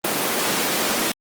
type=high-pass noise; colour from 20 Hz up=pink; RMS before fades=-22 dBFS; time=0.04-1.12 s; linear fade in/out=5 ms; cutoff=200 Hz; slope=24 dB/octave; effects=Opus 24 kbps